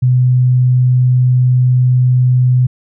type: tone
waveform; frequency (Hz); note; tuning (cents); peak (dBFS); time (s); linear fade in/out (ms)
sine; 126.1; B2; +36; -7; 0.02-2.67; 10
effects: none